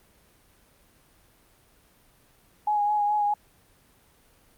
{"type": "tone with vibrato", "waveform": "sine", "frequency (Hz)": 832, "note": "G#5", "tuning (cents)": 3, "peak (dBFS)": -21, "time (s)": [2.67, 3.34], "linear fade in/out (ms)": 5, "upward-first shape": "sine", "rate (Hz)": 4.7, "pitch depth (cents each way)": 24, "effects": ["pink hiss -60 dBFS RMS until 4.57 s", "Opus 32 kbps"]}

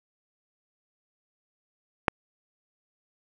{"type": "click", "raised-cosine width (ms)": 0.5, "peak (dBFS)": -4, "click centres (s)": 2.082, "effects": []}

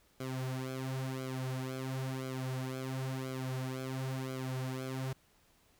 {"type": "tone with flanger", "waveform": "sawtooth", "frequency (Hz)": 130.81, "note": "C3", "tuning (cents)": 0, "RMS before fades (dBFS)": -38, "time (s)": [0.2, 5.13], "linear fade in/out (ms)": 5, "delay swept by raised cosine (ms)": [1.1, 6.6], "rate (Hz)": 0.97, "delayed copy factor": -0.85, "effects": ["pink hiss -68 dBFS RMS until 5.79 s"]}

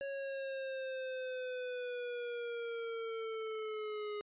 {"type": "linear sweep", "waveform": "square", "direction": "down", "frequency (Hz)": [554.4, 415.3], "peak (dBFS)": -39, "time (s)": [0.01, 4.21], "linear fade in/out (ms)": 0, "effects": ["resampled to 8000 Hz"]}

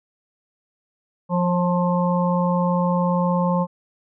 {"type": "harmonic tone with a mistuned harmonic", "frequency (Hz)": 176.5, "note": "F3", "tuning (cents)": 19, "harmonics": [1, 3, 5, 6], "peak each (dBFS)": [-19, -24, -26, -27], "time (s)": [1.29, 3.67], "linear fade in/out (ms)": 50, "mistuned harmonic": 3, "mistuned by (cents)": 17, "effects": []}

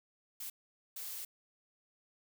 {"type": "noise bursts at uneven times", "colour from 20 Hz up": "blue", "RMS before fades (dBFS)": -43, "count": 2, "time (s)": [[0.4, 0.5], [0.96, 1.25]], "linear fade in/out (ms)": 5, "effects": []}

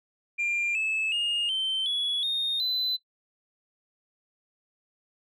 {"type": "tone with pitch steps", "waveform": "sine", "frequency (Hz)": [2391, 2607, 2843, 3101, 3381, 3687, 4021], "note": ["D7", "E7", "F7", "G7", "G#7", "A#7", "B7"], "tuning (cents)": [30, -20, 30, -19, 30, -20, 30], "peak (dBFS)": -23, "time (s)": [0.38, 2.97], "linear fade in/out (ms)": 20, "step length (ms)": 370, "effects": ["noise-tail reverb RT60 0.1 s tail -18 dB re dry", "tanh soft clip ceiling -23 dBFS"]}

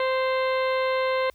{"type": "harmonic tone with a mistuned harmonic", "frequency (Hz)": 521, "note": "C5", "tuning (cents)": -7, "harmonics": [1, 2, 3, 4, 5, 6, 7, 8], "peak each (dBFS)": [-23, -28, -35, -32, -40, -42, -42, -42], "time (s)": [0, 1.3], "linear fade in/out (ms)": 2, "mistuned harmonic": 5, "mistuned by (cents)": 34, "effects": ["added 60 Hz sine -57 dBFS peak until 1.34 s", "white hiss -64 dBFS RMS until 1.34 s"]}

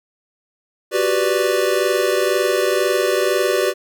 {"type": "chord", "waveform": "square", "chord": "G major seventh", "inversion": "third", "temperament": "equal", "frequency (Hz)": [370, 392, 493.9, 587.3], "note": ["F#4", "G4", "B4", "D5"], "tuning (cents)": [0, 0, 0, 0], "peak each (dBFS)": -22, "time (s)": [0.91, 3.74], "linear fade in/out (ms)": 50, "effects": []}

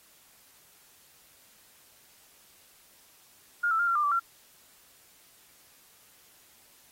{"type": "tone with pitch steps", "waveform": "sine", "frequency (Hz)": [1417, 1323, 1402, 1370, 1196, 1160, 1366], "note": ["F6", "E6", "F6", "F6", "D6", "D6", "F6"], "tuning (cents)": [25, 6, 6, -34, 31, -22, -39], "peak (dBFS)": -23, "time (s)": [3.63, 4.197], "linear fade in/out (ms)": 10, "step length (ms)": 81, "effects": ["white hiss -59 dBFS RMS until 6.91 s", "AAC 48 kbps"]}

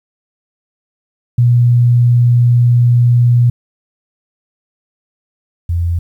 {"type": "tone pair in turn", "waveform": "sine", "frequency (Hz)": [120.9, 85.49], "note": ["B2", "F2"], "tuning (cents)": [-36, -36], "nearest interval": "tritone", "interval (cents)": 600, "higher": "first", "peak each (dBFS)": [-6, -12], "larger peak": "first", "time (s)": [[1.38, 3.5], [5.69, 5.99]], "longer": "first", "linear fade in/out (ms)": 5, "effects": ["8-bit"]}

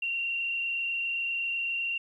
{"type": "tone with frequency modulation", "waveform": "sine", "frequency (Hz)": 2751, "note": "F7", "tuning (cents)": -27, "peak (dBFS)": -28, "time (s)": [0.02, 1.98], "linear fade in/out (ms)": 5, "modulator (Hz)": 27.8, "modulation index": 1.4, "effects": ["11-bit"]}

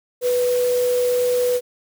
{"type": "tone in noise", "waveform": "sine", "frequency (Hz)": 493.6, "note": "B4", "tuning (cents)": -1, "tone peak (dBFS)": -16, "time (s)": [0.21, 1.61], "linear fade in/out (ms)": 50, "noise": "white", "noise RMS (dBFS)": -32, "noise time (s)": [0.21, 1.61], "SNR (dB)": 13, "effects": []}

